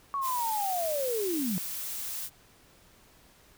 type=linear sweep; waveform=sine; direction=down; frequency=1130 to 168.9 Hz; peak=-28 dBFS; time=0.14-1.58 s; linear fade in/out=0 ms
type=noise; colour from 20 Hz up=blue; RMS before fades=-36 dBFS; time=0.21-2.3 s; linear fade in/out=50 ms
effects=pink hiss -59 dBFS RMS until 3.57 s

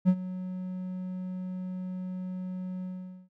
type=tone with ADSR envelope; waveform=triangle; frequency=184.1 Hz; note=F#3; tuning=8 cents flat; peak=-14 dBFS; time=0.05-3.29 s; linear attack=36 ms; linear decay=62 ms; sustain=-17 dB; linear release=460 ms; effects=none

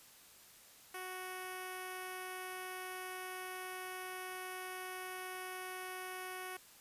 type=tone with notch filter; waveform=5% pulse; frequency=370 Hz; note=F#4; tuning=in tune; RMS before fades=-45 dBFS; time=0.94-6.57 s; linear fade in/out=5 ms; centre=4100 Hz; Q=0.76; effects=white hiss -60 dBFS RMS until 6.8 s + resampled to 32000 Hz

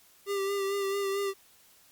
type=tone with vibrato; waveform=square; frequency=396.1 Hz; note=G4; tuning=18 cents sharp; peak=-29 dBFS; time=0.26-1.34 s; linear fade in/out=50 ms; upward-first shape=sine; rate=4.5 Hz; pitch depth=29 cents each way; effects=white hiss -60 dBFS RMS until 1.91 s + Opus 48 kbps

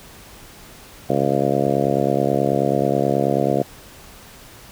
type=harmonic tone; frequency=69.3 Hz; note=C#2; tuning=in tune; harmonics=2 / 3 / 4 / 5 / 6 / 7 / 8 / 9 / 10; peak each=-25 / -25 / -25 / -25 / -25 / -25 / -25 / -25 / -25 dBFS; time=1.09-3.63 s; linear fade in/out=10 ms; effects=pink hiss -43 dBFS RMS until 4.71 s

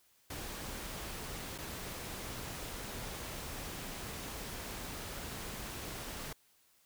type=noise with dropouts; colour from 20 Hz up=pink; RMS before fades=-43 dBFS; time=0.3-6.33 s; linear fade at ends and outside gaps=5 ms; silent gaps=1.58-1.584 s; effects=white hiss -69 dBFS RMS until 6.85 s

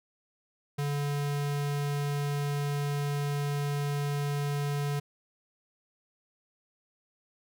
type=tone; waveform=square; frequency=143.9 Hz; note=D3; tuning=35 cents flat; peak=-29 dBFS; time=0.78-5 s; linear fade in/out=10 ms; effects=none

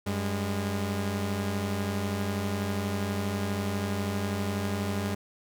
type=tone pair together; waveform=sawtooth; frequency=95.9 / 204.1 Hz; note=G2 / G#3; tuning=-37 / -30 cents; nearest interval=octave + minor second; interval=1307 cents; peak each=-27 dBFS; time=0.06-5.15 s; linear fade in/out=10 ms; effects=none

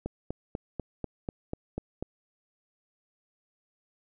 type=click train; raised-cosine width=2 ms; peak=-19 dBFS; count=9; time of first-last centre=0.06-2.026 s; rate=4.07 Hz; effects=none

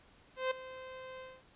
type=tone with ADSR envelope; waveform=sawtooth; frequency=518 Hz; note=C5; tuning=17 cents flat; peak=-25 dBFS; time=0.36-1.43 s; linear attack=150 ms; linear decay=8 ms; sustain=-16 dB; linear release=220 ms; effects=pink hiss -63 dBFS RMS until 1.55 s + resampled to 8000 Hz

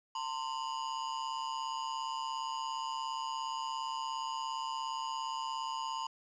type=ring-modulated tone; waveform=square; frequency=974 Hz; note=B5; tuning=24 cents flat; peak=-33 dBFS; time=0.15-6.07 s; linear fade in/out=5 ms; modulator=68.6 Hz; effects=resampled to 16000 Hz + 10-bit

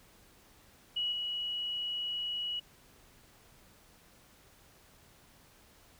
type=tone with level steps; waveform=sine; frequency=2925 Hz; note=F#7; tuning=21 cents flat; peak=-30 / -33 dBFS; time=0.96-2.6 s; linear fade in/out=10 ms; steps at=1.12 s; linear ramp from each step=2 ms; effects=pink hiss -61 dBFS RMS until 5.99 s

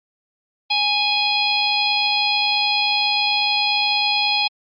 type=harmonic tone; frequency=830.6 Hz; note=G#5; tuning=in tune; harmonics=1 / 3 / 4 / 5 / 6; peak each=-23 / -21 / -22 / -22 / -27 dBFS; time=0.7-4.48 s; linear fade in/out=10 ms; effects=MP3 32 kbps

